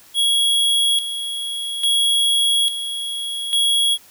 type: tone with tremolo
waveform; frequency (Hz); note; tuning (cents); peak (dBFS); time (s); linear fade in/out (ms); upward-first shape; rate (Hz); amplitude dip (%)
square; 3322; G#7; 0; -15; 0.14-3.98; 50; square; 0.59; 65
effects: white hiss -48 dBFS RMS until 4.1 s